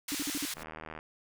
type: band-pass noise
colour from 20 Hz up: white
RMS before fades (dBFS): -37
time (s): 0.08-0.54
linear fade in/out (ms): 5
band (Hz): 1300 to 10000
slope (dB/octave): 12
type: tone bursts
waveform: sine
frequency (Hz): 289.6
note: D4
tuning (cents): -24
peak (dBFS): -32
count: 5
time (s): 0.12-0.451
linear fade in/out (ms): 0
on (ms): 27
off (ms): 49
type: noise with exponential growth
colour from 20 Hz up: pink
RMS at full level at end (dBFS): -43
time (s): 0.39-0.63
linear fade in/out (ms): 1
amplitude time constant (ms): 51
type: click train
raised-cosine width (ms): 0.5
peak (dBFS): -27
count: 34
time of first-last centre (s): 0.57-0.989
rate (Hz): 78.7
effects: none